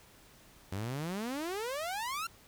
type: exponential sweep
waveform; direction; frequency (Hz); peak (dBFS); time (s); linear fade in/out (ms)
sawtooth; up; 91.4 to 1400; -31; 0.72-2.27; 5
effects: pink hiss -59 dBFS RMS until 2.47 s